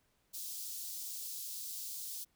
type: high-pass noise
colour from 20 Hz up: white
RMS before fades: -43 dBFS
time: 0.33-2.25 s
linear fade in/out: 20 ms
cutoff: 4100 Hz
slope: 24 dB/octave
effects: pink hiss -75 dBFS RMS until 2.35 s